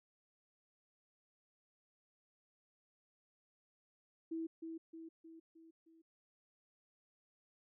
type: tone with echo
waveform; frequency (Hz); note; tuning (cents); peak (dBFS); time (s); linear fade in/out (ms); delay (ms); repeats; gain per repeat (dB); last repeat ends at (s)
sine; 326.3; E4; -18; -38; 4.31-4.47; 10; 310; 5; -5; 6.02
effects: none